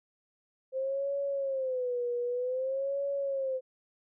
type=tone with vibrato; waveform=sine; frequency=520 Hz; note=C5; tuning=11 cents flat; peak=-29 dBFS; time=0.72-3.61 s; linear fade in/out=50 ms; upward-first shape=sine; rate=0.53 Hz; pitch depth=130 cents each way; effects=none